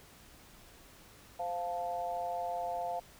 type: tone with amplitude modulation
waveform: sine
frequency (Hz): 698.5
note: F5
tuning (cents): 0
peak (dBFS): -29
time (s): 1.39-3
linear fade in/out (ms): 10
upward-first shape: sine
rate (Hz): 180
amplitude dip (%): 95
effects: pink hiss -57 dBFS RMS until 3.19 s

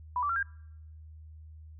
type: tone with pitch steps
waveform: sine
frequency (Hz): 988 / 1161.4 / 1365.3 / 1605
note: B5 / D6 / F6 / G6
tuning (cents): 0 / -20 / -40 / +40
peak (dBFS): -27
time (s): 0.16-0.428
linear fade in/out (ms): 2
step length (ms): 67
effects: noise-tail reverb RT60 0.8 s tail -26 dB re dry + added 78 Hz sine -46 dBFS peak until 1.79 s

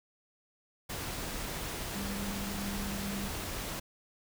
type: tone in noise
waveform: sine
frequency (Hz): 199.4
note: G3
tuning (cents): +30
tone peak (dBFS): -37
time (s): 1.95-3.29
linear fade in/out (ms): 10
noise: pink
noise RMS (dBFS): -38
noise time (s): 0.89-3.8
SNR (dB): -2
effects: none

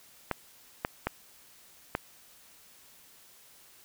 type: clicks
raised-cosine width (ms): 0.5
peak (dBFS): -13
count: 4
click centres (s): 0.313 / 0.849 / 1.07 / 1.951
effects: white hiss -57 dBFS RMS until 3.84 s

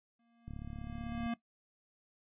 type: tone with exponential growth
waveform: square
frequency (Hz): 233.2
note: A#3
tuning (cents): +1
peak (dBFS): -33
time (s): 0.19-1.34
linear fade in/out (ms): 5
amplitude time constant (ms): 250
type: click train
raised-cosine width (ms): 5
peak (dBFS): -32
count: 29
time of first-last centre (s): 0.48-1.262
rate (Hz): 35.8
effects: noise-tail reverb RT60 0.1 s tail -17 dB re dry + resampled to 8000 Hz

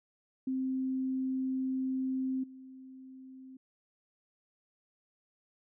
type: tone with level steps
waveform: sine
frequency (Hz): 261.6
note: C4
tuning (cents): 0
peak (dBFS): -30 / -47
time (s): 0.47-3.57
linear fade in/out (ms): 5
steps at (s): 2.43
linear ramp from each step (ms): 10
effects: none

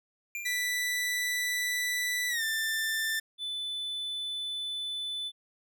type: tone with exponential decay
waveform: square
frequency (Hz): 2383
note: D7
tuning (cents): +25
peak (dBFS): -33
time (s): 0.35-0.91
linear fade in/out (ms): 1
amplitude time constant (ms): 120
type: tone with pitch glide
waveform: sawtooth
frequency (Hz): 1975.5 to 1780.4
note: B6 to A6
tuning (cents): 0 to +20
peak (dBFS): -25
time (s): 0.45-3.2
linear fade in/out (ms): 10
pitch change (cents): -180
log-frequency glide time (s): 2.29-2.43
type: tone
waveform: triangle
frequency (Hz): 3500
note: A7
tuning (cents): -10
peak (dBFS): -31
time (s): 3.38-5.32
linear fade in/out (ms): 50
effects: none

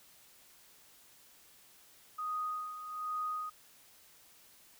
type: tone with tremolo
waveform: sine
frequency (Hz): 1244.5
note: D#6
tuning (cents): 0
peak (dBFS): -33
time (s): 2.18-3.5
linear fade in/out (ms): 10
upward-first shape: sine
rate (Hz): 1.2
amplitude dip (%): 65
effects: white hiss -61 dBFS RMS until 4.79 s

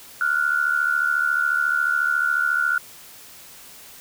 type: tone pair together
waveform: sine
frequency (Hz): 1398.9 / 1473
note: F6 / F#6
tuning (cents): +2 / -8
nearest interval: minor second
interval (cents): 90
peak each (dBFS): -21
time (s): 0.21-2.78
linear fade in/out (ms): 2
effects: white hiss -44 dBFS RMS until 4 s

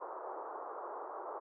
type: band-pass noise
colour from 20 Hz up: white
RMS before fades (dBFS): -44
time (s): 0-1.4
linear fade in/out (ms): 20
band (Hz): 360 to 1200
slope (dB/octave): 48
effects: none

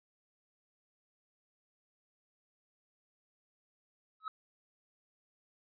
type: tone with exponential growth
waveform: triangle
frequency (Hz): 1286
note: E6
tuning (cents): -43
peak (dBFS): -30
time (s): 4.2-4.28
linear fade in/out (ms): 2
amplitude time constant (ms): 16
effects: resampled to 11025 Hz

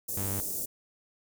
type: band-stop noise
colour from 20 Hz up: white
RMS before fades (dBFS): -34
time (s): 0.08-0.66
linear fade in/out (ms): 10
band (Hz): 550 to 6700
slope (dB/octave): 24
type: tone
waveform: sawtooth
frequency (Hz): 98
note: G2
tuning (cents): 0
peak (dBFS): -29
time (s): 0.17-0.4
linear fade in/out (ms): 0
effects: none

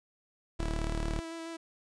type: tone with vibrato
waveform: sawtooth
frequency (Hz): 329.6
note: E4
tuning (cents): 0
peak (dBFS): -35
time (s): 0.59-1.57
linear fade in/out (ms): 10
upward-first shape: square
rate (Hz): 6.9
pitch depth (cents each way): 12
type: tone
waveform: sawtooth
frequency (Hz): 37.54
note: D1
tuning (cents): +39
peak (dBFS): -27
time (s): 0.59-1.2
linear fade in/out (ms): 10
effects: resampled to 22050 Hz

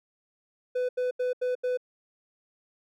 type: tone bursts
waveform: triangle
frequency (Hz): 500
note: B4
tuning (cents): +21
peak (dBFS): -23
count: 5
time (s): 0.75-1.774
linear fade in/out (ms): 10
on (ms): 140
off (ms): 81
effects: none

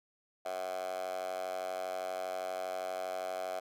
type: tone with high-pass filter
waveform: 10% pulse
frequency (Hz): 92.5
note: F#2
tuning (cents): 0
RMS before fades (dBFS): -38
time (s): 0.45-3.6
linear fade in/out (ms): 10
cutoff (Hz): 690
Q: 8.7
effects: none

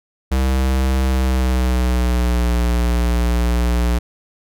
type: tone with pitch glide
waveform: square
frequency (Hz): 65.41 to 59.64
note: C2 to A#1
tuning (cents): 0 to +40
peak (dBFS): -15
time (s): 0.31-3.99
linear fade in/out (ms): 10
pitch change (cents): -160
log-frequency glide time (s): 1.03-2.5
effects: none

